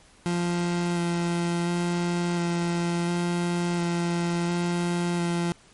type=tone with vibrato; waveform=30% pulse; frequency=173 Hz; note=F3; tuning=16 cents flat; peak=-21 dBFS; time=0.26-5.52 s; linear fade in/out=0 ms; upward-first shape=square; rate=0.71 Hz; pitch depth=10 cents each way; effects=pink hiss -55 dBFS RMS until 5.73 s + MP3 48 kbps